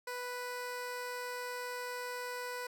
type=tone; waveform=15% pulse; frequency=493.9 Hz; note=B4; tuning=in tune; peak=-32 dBFS; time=0.07-2.67 s; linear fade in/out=5 ms; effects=none